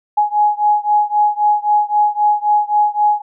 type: beating tone pair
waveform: sine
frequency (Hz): 835 / 838.8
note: G#5 / G#5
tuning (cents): +9 / +17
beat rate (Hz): 3.8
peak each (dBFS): -14 / -15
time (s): 0.17-3.22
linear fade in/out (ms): 10
effects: none